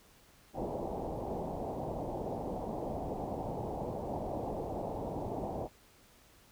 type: low-pass noise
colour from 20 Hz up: white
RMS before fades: -38 dBFS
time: 0.53-5.69 s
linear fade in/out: 50 ms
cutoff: 840 Hz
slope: 48 dB/octave
effects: pink hiss -62 dBFS RMS until 6.51 s